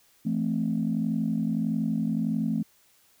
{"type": "chord", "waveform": "sine", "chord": "A minor", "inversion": "second", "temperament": "equal with one note detuned", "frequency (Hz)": [168.47, 220, 261.6], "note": ["E3", "A3", "C4"], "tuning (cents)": [38, 0, 0], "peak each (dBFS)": [-29, -26, -30], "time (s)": [0.25, 2.63], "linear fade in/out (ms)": 10, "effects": ["tanh soft clip ceiling -16 dBFS", "white hiss -62 dBFS RMS until 3.2 s"]}